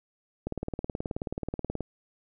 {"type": "click train", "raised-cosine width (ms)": 2, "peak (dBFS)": -18, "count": 26, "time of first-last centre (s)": [0.47, 1.807], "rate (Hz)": 18.7, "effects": []}